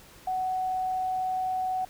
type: tone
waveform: sine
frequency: 746 Hz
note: F#5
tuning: 14 cents sharp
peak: -26 dBFS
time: 0.27-1.85 s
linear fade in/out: 5 ms
effects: pink hiss -52 dBFS RMS until 1.89 s

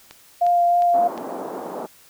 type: click train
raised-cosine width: 0.2 ms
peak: -21 dBFS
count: 4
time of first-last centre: 0.11-1.178 s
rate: 2.81 Hz
type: tone with vibrato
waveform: sine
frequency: 698.5 Hz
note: F5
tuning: in tune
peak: -14 dBFS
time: 0.41-1.08 s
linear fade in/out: 10 ms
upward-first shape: sine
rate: 3.2 Hz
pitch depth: 10 cents each way
type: band-pass noise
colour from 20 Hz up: white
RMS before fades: -31 dBFS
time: 0.93-1.87 s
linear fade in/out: 20 ms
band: 220 to 880 Hz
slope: 24 dB/octave
effects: white hiss -51 dBFS RMS until 2.09 s

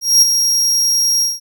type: tone with ADSR envelope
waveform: 40% pulse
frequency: 5610 Hz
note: F8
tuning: 7 cents sharp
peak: -4 dBFS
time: 0.01-1.4 s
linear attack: 210 ms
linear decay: 18 ms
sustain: -7 dB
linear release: 180 ms
effects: none

